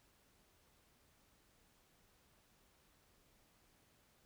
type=silence; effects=pink hiss -72 dBFS RMS until 4.25 s